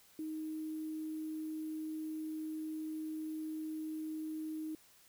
sine tone with sample-and-hold, 312.9 Hz, D#4, 10 cents sharp, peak -38 dBFS, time 0.19-4.75 s, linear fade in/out 2 ms, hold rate 11025 Hz, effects white hiss -64 dBFS RMS until 5.08 s

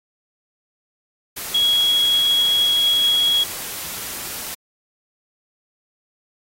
sine tone in noise, 3322 Hz, G#7, in tune, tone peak -14 dBFS, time 1.54-3.44 s, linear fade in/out 10 ms, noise white, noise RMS -30 dBFS, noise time 1.36-4.55 s, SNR +13 dB, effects AAC 48 kbps

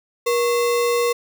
sine tone with sample-and-hold, 477 Hz, A#4, 40 cents sharp, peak -16 dBFS, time 0.26-1.13 s, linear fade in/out 10 ms, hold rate 1575 Hz, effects none

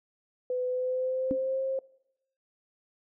sine tone with pitch glide, 502 to 531.9 Hz, B4 to C5, +28 to +28 cents, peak -27 dBFS, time 0.5-1.79 s, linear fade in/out 2 ms, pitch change +100 cents, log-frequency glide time 0.66-1.61 s
sine tone with exponential decay, 275.6 Hz, C#4, 10 cents flat, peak -22 dBFS, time 1.31-1.39 s, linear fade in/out 0 ms, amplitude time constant 16 ms
effects noise-tail reverb RT60 0.8 s tail -22 dB re dry

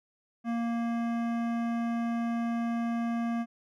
sine tone with hard clipping, 233.1 Hz, A#3, in tune, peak -30 dBFS, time 0.44-3.46 s, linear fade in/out 50 ms, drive 15 dB, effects none

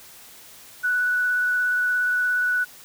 sine tone with vibrato, 1480 Hz, F#6, in tune, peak -19 dBFS, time 0.83-2.65 s, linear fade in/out 20 ms, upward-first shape triangle, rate 17 Hz, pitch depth 13 cents each way, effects white hiss -46 dBFS RMS until 2.84 s

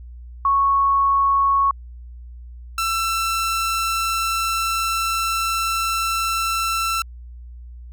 sine / sawtooth tone pair in turn, 1106 / 1338.6 Hz, C#6 / E6, -4 / +26 cents, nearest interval minor third, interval 330 cents, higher second, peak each -14 / -16 dBFS, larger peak first, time 0.45-1.71 / 2.78-7.02 s, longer second, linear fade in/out 2 ms, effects added 60 Hz sine -35 dBFS peak until 7.92 s

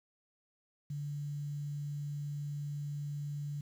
sine tone with quantisation, 145.3 Hz, D3, 18 cents flat, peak -36 dBFS, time 0.9-3.61 s, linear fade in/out 5 ms, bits 10, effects none

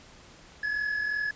triangle tone pair together, 1661.2 / 1704 Hz, G#6 / G#6, 0 / +44 cents, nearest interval unison, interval 44 cents, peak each -34 / -26 dBFS, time 0.63-1.31 s, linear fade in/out 5 ms, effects pink hiss -52 dBFS RMS until 1.35 s + resampled to 16000 Hz

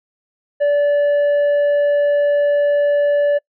triangle tone with tanh clipping, 579 Hz, D5, 25 cents flat, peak -13 dBFS, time 0.6-3.39 s, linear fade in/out 20 ms, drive 9 dB, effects noise-tail reverb RT60 0.1 s tail -25 dB re dry

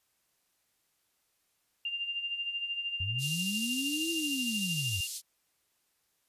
sine tone with tremolo, 2794 Hz, F7, in tune, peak -30 dBFS, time 1.85-5.07 s, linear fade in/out 2 ms, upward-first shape sine, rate 13 Hz, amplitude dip 60%
sine linear two-way sweep, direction up then down, 86.5 to 337.2 to 86.5 Hz, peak -33 dBFS, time 3-5.01 s, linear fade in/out 5 ms, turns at 4.11 s
white band-pass noise, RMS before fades -40 dBFS, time 3.18-5.22 s, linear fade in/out 50 ms, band 3700 to 11000 Hz, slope 24 dB/octave
effects white hiss -75 dBFS RMS until 6.28 s + resampled to 32000 Hz

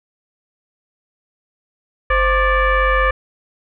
sine tone with frequency modulation, 617 Hz, D#5, 15 cents flat, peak -12 dBFS, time 2.1-3.11 s, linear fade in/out 5 ms, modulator 569 Hz, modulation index 2.5, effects none

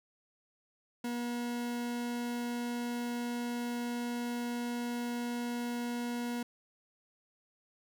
40% pulse tone, 240.1 Hz, B3, 49 cents flat, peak -33 dBFS, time 1.04-6.43 s, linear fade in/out 5 ms, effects none

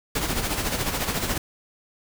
pink noise with tremolo, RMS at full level -24 dBFS, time 0.15-1.38 s, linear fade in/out 5 ms, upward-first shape sine, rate 14 Hz, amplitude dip 55%, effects none

